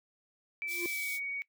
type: tone with pitch glide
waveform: sine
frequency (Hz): 2318 to 2243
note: D7 to C#7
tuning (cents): -23 to +20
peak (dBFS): -34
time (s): 0.62-1.42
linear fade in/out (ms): 0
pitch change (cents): -57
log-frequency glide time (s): 0.85-1.16
type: tone with exponential growth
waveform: triangle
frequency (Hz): 349.2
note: F4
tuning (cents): 0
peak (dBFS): -29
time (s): 0.63-0.86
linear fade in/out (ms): 1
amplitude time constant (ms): 48
type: high-pass noise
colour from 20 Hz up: white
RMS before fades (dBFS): -42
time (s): 0.67-1.2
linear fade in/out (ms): 50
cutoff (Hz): 3200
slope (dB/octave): 96
effects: noise-tail reverb RT60 0.1 s tail -20 dB re dry